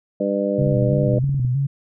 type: harmonic tone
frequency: 100 Hz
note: G2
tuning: 35 cents sharp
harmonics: 2 / 3 / 4 / 5 / 6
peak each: -24 / -26 / -29 / -23 / -23 dBFS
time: 0.2-1.19 s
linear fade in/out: 5 ms
type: tone with vibrato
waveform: sine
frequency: 131.6 Hz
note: C3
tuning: 10 cents sharp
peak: -17 dBFS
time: 0.58-1.67 s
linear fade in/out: 10 ms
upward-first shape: square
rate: 3.1 Hz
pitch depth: 92 cents each way
type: click train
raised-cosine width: 5 ms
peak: -18 dBFS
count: 17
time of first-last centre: 0.62-1.449 s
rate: 19.3 Hz
effects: none